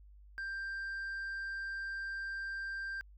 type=tone with tanh clipping; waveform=sine; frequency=1580 Hz; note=G6; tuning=13 cents sharp; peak=-38 dBFS; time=0.38-3.01 s; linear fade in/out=0 ms; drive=3 dB; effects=added 50 Hz sine -54 dBFS peak until 3.17 s